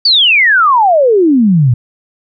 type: exponential sweep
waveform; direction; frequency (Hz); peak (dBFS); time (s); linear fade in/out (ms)
sine; down; 4695 to 114; -5; 0.05-1.74; 5
effects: none